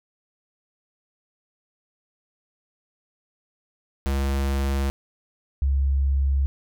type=tone pair in turn; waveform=square / sine; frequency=68.5 / 68.5 Hz; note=C#2 / C#2; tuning=-20 / -20 cents; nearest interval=unison; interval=0 cents; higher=neither; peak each=-22 / -18 dBFS; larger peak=second; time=4.06-4.9 / 5.62-6.46 s; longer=neither; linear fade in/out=0 ms; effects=none